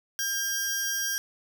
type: tone pair together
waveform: sawtooth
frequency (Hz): 1600 / 5702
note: G6 / F8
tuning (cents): +35 / +35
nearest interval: octave + minor seventh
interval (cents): 2200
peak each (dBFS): -27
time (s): 0.19-1.18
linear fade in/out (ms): 0
effects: none